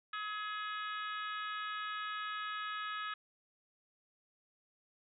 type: harmonic tone with a mistuned harmonic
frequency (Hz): 420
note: G#4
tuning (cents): +19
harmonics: 3 / 4 / 5 / 6 / 7 / 8 / 9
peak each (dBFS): -40 / -43 / -53 / -51 / -52 / -50 / -53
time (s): 0.13-3.14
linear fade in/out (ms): 5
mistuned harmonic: 3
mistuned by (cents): +21
effects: none